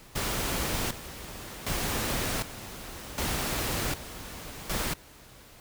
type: noise with tremolo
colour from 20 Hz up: pink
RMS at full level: -30 dBFS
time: 0.15-4.94 s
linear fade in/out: 10 ms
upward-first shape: square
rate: 0.66 Hz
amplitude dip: 75%
effects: pink hiss -52 dBFS RMS until 5.6 s